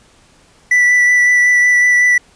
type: tone with vibrato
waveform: triangle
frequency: 1970 Hz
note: B6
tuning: 5 cents flat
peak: -6 dBFS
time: 0.71-2.18 s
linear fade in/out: 5 ms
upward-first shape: sine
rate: 5.4 Hz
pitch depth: 11 cents each way
effects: pink hiss -49 dBFS RMS until 2.35 s + resampled to 22050 Hz